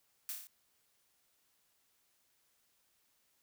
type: noise with echo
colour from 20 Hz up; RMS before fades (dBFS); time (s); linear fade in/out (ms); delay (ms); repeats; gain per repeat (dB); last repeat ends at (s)
blue; -40; 0.29-0.32; 0; 30; 5; -3; 0.47
effects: white hiss -75 dBFS RMS until 3.42 s